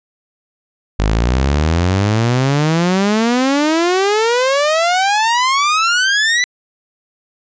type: exponential sweep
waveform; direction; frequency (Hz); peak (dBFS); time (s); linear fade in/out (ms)
sawtooth; up; 49.84 to 2005; -8; 0.99-6.44; 0
effects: resampled to 16000 Hz